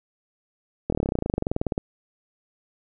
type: slowing click train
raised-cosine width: 2 ms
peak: -10 dBFS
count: 24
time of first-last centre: 0.9-1.779 s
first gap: 24 ms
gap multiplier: 1.04
effects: none